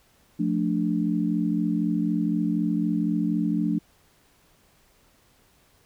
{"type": "chord", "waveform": "sine", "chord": "D minor", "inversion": "first", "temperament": "just", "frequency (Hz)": [176.2, 220.2, 293.7], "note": ["F3", "A3", "D4"], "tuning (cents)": [16, 2, 0], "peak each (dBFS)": -26, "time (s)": [0.39, 3.79], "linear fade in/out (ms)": 10, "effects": ["pink hiss -61 dBFS RMS until 5.85 s"]}